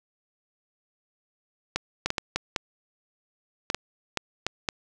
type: clicks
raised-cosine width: 0.2 ms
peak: -8 dBFS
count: 11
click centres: 1.76 / 2.06 / 2.104 / 2.182 / 2.36 / 2.562 / 3.701 / 3.746 / 4.173 / 4.466 / 4.688 s
effects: none